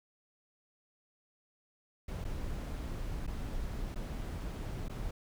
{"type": "noise with dropouts", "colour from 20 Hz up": "brown", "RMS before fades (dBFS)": -38, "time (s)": [2.08, 5.11], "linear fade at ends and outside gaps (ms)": 5, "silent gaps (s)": [[2.243, 2.249], [3.267, 3.275], [3.946, 3.957], [4.884, 4.895]], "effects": []}